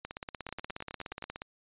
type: two click trains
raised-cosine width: 0.3 ms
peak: -24 / -22 dBFS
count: 8 / 24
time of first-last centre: 0.49-1.224 / 0.05-1.419 s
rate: 9.54 / 16.8 Hz
effects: resampled to 8000 Hz